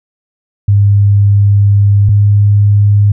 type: tone pair in turn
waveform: sine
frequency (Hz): 101.2 / 102.49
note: G#2 / G#2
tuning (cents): -44 / -22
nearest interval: unison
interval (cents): 22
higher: second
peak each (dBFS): -4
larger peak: neither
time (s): 0.68-2.09 / 2.09-3.12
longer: first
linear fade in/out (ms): 5
effects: none